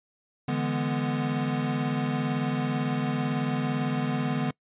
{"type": "chord", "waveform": "square", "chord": "E dominant seventh", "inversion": "third", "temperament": "equal", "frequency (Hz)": [146.83, 164.81, 207.7, 246.9], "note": ["D3", "E3", "G#3", "B3"], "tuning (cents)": [0, 0, 0, 0], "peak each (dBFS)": [-30, -35, -35, -30], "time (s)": [0.48, 4.51], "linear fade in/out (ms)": 5, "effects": ["noise-tail reverb RT60 0.1 s tail -24 dB re dry", "resampled to 8000 Hz"]}